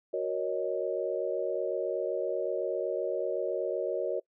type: chord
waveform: sine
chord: D# minor seventh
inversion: first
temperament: equal with one note detuned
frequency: 370 / 468.9 / 554.4 / 622.3 Hz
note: F#4 / A#4 / C#5 / D#5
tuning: 0 / +10 / 0 / 0 cents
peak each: -34 / -34 / -33 / -35 dBFS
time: 0.13-4.2 s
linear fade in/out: 10 ms
effects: noise-tail reverb RT60 0.1 s tail -23 dB re dry